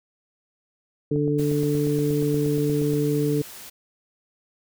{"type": "harmonic tone", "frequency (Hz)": 146.83, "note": "D3", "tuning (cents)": 0, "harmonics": [1, 2, 3], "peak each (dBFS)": [-24, -24, -24], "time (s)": [1.11, 3.42], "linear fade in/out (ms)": 5}
{"type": "click train", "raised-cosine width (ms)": 2, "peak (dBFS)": -22, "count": 16, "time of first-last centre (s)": [1.16, 2.935], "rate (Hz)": 8.45}
{"type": "noise", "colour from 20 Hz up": "white", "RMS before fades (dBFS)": -41, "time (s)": [1.38, 3.7], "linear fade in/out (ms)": 10}
{"effects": []}